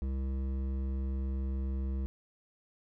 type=tone with hard clipping; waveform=triangle; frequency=66.4 Hz; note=C2; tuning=26 cents sharp; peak=-33 dBFS; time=0.02-2.06 s; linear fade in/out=0 ms; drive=15 dB; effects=none